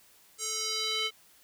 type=tone with band-pass filter sweep; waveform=square; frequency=437 Hz; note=A4; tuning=12 cents flat; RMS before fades=-32 dBFS; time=0.38-1.11 s; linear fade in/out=50 ms; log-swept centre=7500 to 3000 Hz; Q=2.7; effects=white hiss -60 dBFS RMS until 1.43 s